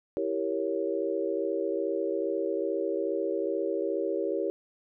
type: chord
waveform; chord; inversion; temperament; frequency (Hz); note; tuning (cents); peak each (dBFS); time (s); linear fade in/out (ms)
sine; E diminished seventh; none; equal; 329.6 / 392 / 466.2 / 554.4; E4 / G4 / Bb4 / Db5; 0 / 0 / 0 / 0; -33 / -31 / -33 / -33; 0.17-4.5; 0
effects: none